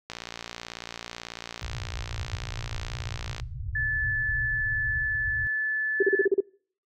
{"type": "click train", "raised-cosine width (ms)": 0.2, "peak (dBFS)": -18, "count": 193, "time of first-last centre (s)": [0.1, 3.399], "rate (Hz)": 58.2}
{"type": "low-pass noise", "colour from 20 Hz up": "white", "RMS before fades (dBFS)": -35, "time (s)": [1.62, 5.47], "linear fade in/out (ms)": 0, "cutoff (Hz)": 130, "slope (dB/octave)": 96}
{"type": "tone", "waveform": "sine", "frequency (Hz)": 1737, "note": "A6", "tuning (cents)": -23, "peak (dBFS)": -25, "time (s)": [3.75, 6.26], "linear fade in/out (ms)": 5}
{"type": "tone bursts", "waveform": "sine", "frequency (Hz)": 392, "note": "G4", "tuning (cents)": 0, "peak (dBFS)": -17, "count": 7, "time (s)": [6, 6.405], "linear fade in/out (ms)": 5, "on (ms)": 27, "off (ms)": 36}
{"effects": ["noise-tail reverb RT60 0.5 s tail -25 dB re dry"]}